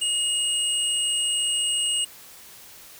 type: tone pair together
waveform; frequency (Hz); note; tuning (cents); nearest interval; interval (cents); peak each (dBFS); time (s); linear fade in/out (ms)
sine; 2867 / 8163; F7 / C9; +45 / -44; octave + tritone; 1811; -23 / -26; 0.01-2.05; 10
effects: white hiss -46 dBFS RMS until 2.99 s